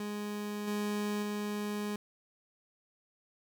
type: tone with level steps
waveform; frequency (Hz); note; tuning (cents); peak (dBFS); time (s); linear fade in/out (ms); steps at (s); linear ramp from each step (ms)
30% pulse; 207.7; G#3; 0; -33 / -29 / -31; 0-1.96; 2; 0.67 / 1.22; 10
effects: none